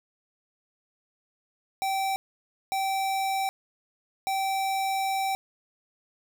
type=tone bursts at uneven times; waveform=square; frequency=775 Hz; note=G5; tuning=20 cents flat; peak=-26 dBFS; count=3; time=1.82-2.16 / 2.72-3.49 / 4.27-5.35 s; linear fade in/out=0 ms; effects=none